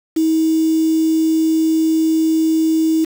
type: tone with quantisation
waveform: sine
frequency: 320 Hz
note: D#4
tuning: 49 cents sharp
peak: -12 dBFS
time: 0.16-3.05 s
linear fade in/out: 10 ms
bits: 5
effects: none